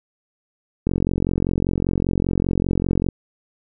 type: click train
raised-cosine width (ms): 3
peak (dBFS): -7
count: 101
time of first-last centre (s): 0.87-3.087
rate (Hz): 45.1
effects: none